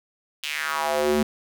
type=tone with high-pass filter sweep; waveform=square; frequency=74.7 Hz; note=D2; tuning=30 cents sharp; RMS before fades=-24 dBFS; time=0.43-1.23 s; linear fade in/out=5 ms; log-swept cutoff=3100 to 240 Hz; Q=3.2; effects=none